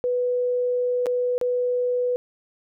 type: tone with dropouts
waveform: sine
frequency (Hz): 493.9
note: B4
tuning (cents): 0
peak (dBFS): -20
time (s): 0.04-2.16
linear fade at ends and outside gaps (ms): 0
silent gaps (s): 1.059-1.067 / 1.38-1.413
effects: none